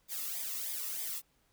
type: noise with flanger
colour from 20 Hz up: blue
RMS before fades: -38 dBFS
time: 0.08-1.22 s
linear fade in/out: 50 ms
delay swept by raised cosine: 0.7 to 1.31 ms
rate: 3.2 Hz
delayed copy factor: -0.7
effects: pink hiss -72 dBFS RMS until 1.52 s